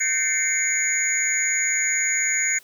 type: tone cluster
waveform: sine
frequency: 1557 / 1801 / 2098 / 2256 / 6780 Hz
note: G6 / A6 / C7 / C#7 / G#8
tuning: -12 / +40 / +4 / +30 / +35 cents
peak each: -30 / -31 / -25 / -30 / -22 dBFS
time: 0-2.59 s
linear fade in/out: 10 ms
effects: white hiss -52 dBFS RMS until 2.63 s + high-pass 100 Hz 12 dB/octave